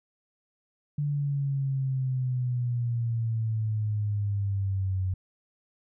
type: exponential sweep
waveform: sine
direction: down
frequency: 146.83 to 92.5 Hz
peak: -25 dBFS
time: 0.98-5.14 s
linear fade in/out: 5 ms
effects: none